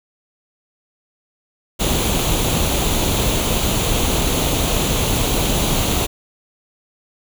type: noise with comb filter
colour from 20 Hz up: pink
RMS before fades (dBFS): -18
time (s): 1.79-6.07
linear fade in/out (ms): 20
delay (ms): 0.29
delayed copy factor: +0.55
effects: none